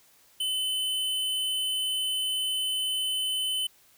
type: tone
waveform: square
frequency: 3034 Hz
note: F#7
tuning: 43 cents sharp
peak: -27 dBFS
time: 0.4-3.67 s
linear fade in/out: 5 ms
effects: white hiss -60 dBFS RMS until 3.97 s